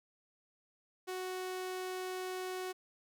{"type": "tone", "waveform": "sawtooth", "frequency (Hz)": 370, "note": "F#4", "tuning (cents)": 0, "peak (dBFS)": -34, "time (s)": [1.07, 2.73], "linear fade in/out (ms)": 20, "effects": []}